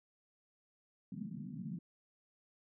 white band-pass noise, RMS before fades -44 dBFS, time 1.12-1.79 s, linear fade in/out 2 ms, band 140 to 230 Hz, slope 48 dB/octave, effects none

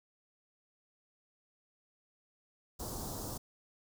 pink band-stop noise, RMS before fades -41 dBFS, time 2.79-3.38 s, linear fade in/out 10 ms, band 1100 to 4700 Hz, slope 24 dB/octave, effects none

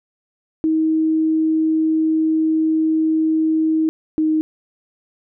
sine tone pair in turn, 317 / 312.6 Hz, D#4 / D#4, +32 / +8 cents, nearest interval unison, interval 24 cents, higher first, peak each -14 dBFS, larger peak neither, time 0.64-3.89 / 4.18-4.41 s, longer first, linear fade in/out 0 ms, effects none

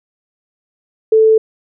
sine tone, 440 Hz, A4, in tune, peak -6 dBFS, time 1.12-1.38 s, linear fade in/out 5 ms, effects none

